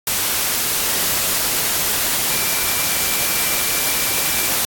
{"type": "tone in noise", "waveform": "sine", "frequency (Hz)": 2349, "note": "D7", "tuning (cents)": 0, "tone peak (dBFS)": -30, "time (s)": [2.31, 4.49], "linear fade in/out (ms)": 2, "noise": "white", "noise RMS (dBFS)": -19, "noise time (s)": [0.07, 4.65], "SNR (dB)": -14, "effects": ["AAC 64 kbps"]}